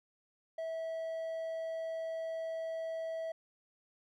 triangle tone, 651 Hz, E5, 22 cents flat, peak -34 dBFS, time 0.58-3.32 s, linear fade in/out 5 ms, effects none

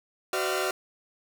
sawtooth tone cluster, 375.9 / 510 / 602 / 678 / 1390 Hz, F#4 / C5 / D5 / E5 / F6, +27 / -44 / +43 / +49 / -9 cents, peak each -26 / -31 / -29 / -32 / -29 dBFS, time 0.33-0.71 s, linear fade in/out 2 ms, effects none

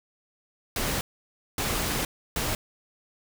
pink noise bursts at uneven times, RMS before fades -28 dBFS, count 3, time 0.76-1.01 / 1.58-2.05 / 2.36-2.55 s, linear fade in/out 2 ms, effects none

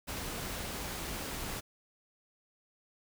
pink noise, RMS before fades -39 dBFS, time 0.07-1.61 s, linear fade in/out 20 ms, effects none

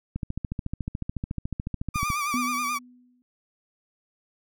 click train, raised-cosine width 5 ms, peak -17 dBFS, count 28, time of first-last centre 0.16-2.102 s, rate 13.9 Hz
30% pulse tone with vibrato, 1174.7 Hz, D6, in tune, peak -23 dBFS, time 1.94-2.79 s, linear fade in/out 20 ms, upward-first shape sine, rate 9.3 Hz, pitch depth 66 cents each way
sine tone with exponential decay, 247.7 Hz, B3, 5 cents sharp, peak -24 dBFS, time 2.34-3.22 s, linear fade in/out 0 ms, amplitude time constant 190 ms
effects none

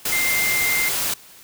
sine tone in noise, 2096 Hz, C7, 2 cents sharp, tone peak -20 dBFS, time 0.12-0.89 s, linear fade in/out 5 ms, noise white, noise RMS -23 dBFS, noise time 0.05-1.14 s, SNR 0 dB, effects white hiss -46 dBFS RMS until 1.43 s

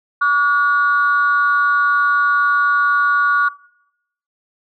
sine tone pair together, 1146 / 1443.9 Hz, D6 / F#6, -43 / -43 cents, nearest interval major third, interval 400 cents, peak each -14 dBFS, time 0.21-3.49 s, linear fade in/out 10 ms, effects noise-tail reverb RT60 0.8 s tail -23 dB re dry + tanh soft clip ceiling -5 dBFS

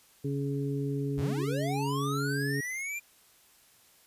harmonic tone, 140 Hz, C#3, 18 cents sharp, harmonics 1 / 2 / 3, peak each -31 / -34 / -36 dBFS, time 0.24-2.61 s, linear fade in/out 10 ms
square linear sweep, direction up, 40.06 to 2406 Hz, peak -34 dBFS, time 1.17-3 s, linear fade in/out 20 ms
effects white hiss -61 dBFS RMS until 4.06 s + resampled to 32000 Hz

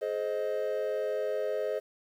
triangle chord, Ab major, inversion none, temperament equal with one note detuned, 423.8 / 523.3 / 622.3 Hz, Ab4 / C5 / Eb5, +35 / 0 / 0 cents, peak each -31 dBFS, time 0.01-1.8 s, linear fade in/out 20 ms, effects tanh soft clip ceiling -19 dBFS + 10-bit

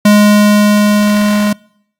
square tone with level ramp, 207.9 Hz, G#3, 2 cents sharp, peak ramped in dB -4 to -10 dBFS, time 0.05-1.53 s, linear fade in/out 5 ms, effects noise-tail reverb RT60 0.7 s tail -25 dB re dry + AAC 64 kbps

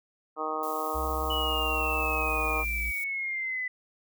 harmonic tone, 155.9 Hz, D#3, 4 cents sharp, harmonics 2 / 3 / 4 / 5 / 6 / 7 / 8, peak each -40 / -36 / -38 / -36 / -39 / -35 / -34 dBFS, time 0.36-2.65 s, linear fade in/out 50 ms
violet noise, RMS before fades -42 dBFS, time 0.63-3.04 s, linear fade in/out 2 ms
triangle tone with pitch glide, 65.7 to 58.87 Hz, C2 to A#1, +8 to +18 cents, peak -30 dBFS, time 0.94-2.92 s, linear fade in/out 20 ms, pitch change -190 cents, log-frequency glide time 1.18-2.38 s
sine exponential sweep, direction down, 2960 to 1995 Hz, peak -29 dBFS, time 1.3-3.68 s, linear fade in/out 5 ms
effects none

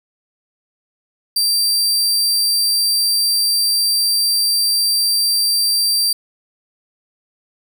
sawtooth tone, 4699 Hz, D8, in tune, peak -11 dBFS, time 1.36-6.13 s, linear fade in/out 5 ms, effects none

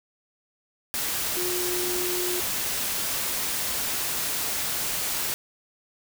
sine tone in noise, 358.4 Hz, F4, 45 cents sharp, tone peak -29 dBFS, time 1.37-2.4 s, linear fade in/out 0 ms, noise white, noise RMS -28 dBFS, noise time 0.94-5.34 s, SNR -4 dB, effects none

